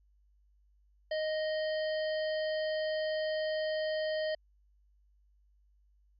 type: harmonic tone with a mistuned harmonic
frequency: 622.3 Hz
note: D#5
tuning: in tune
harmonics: 1 / 3 / 5 / 7 / 8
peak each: -31 / -41 / -45 / -48 / -49 dBFS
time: 1.11-4.35 s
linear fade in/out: 5 ms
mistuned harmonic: 8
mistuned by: -37 cents
effects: added 50 Hz sine -64 dBFS peak until 6.19 s